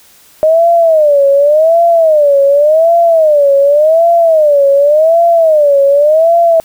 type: tone with vibrato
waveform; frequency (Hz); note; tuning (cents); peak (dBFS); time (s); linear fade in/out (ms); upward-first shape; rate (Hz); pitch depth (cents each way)
sine; 615; D#5; -20; -4; 0.43-6.6; 0; sine; 0.88; 180
effects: white hiss -43 dBFS RMS until 6.64 s